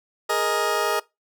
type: chord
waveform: 20% pulse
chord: Ab suspended second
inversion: none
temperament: just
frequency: 415.3 / 467.2 / 623 Hz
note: Ab4 / Bb4 / Eb5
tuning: 0 / +4 / +2 cents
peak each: -21 dBFS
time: 0.29-1 s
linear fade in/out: 10 ms
effects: noise-tail reverb RT60 0.2 s tail -21 dB re dry